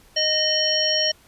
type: harmonic tone with a mistuned harmonic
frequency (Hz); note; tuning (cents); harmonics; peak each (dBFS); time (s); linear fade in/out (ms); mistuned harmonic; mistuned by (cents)
618; D#5; -12; 1 / 3 / 5 / 7 / 9; -25 / -29 / -23 / -30 / -22; 0.16-1.12; 10; 5; -34
effects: pink hiss -54 dBFS RMS until 1.27 s + resampled to 32000 Hz